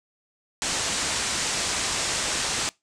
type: low-pass noise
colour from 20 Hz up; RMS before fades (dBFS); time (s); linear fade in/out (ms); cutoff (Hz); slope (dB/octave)
white; -27; 0.62-2.69; 0; 8600; 48
effects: noise-tail reverb RT60 0.2 s tail -23 dB re dry